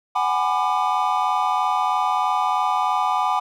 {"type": "chord", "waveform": "triangle", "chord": "G# half-diminished seventh", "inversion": "third", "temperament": "just", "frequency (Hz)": [747.5, 830.6, 996.7, 1196.1], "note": ["F#5", "G#5", "B5", "D6"], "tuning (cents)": [17, 0, 16, 31], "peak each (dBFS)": -22, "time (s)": [0.15, 3.4], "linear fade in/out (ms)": 10, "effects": []}